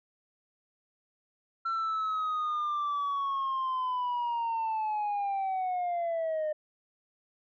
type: linear sweep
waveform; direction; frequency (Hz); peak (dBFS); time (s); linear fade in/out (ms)
sine; down; 1354 to 606; -26; 1.65-6.53; 10
effects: tanh soft clip ceiling -27 dBFS